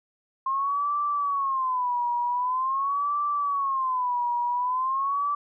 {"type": "tone with vibrato", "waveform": "sine", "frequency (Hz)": 1059, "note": "C6", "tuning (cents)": 21, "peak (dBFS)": -23, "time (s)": [0.46, 5.35], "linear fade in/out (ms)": 5, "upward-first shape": "sine", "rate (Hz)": 0.45, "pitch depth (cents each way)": 170, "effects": []}